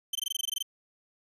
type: tone bursts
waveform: sawtooth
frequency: 3099 Hz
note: G7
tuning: 21 cents flat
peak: -25 dBFS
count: 12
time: 0.13-0.626 s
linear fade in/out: 5 ms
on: 23 ms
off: 20 ms
effects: resampled to 32000 Hz